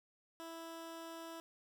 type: tone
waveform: 15% pulse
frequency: 329.6 Hz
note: E4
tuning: in tune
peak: -40 dBFS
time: 0.4-1.4 s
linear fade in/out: 0 ms
effects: none